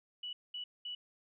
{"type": "tone bursts", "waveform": "sine", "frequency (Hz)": 2950, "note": "F#7", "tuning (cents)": -6, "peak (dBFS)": -39, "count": 3, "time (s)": [0.23, 0.95], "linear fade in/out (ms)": 5, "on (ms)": 100, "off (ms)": 210, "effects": []}